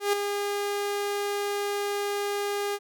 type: tone with ADSR envelope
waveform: sawtooth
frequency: 406.6 Hz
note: G#4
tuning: 37 cents flat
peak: -16 dBFS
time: 0-2.79 s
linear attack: 130 ms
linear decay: 6 ms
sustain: -7 dB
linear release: 49 ms
effects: none